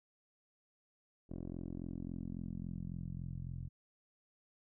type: tone with low-pass filter sweep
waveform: 10% pulse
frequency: 43.65 Hz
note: F1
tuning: in tune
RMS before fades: -43 dBFS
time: 1.29-3.69 s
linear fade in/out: 20 ms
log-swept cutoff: 410 to 120 Hz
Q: 2.1
effects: none